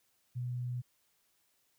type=tone; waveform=sine; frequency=123.47 Hz; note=B2; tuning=in tune; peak=-34 dBFS; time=0.35-0.82 s; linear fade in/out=20 ms; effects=white hiss -74 dBFS RMS until 1.78 s